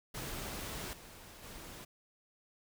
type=noise with level steps; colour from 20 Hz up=pink; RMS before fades=-42 / -53 / -49 dBFS; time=0.14-1.85 s; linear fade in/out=10 ms; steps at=0.93 / 1.43 s; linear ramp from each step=2 ms; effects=none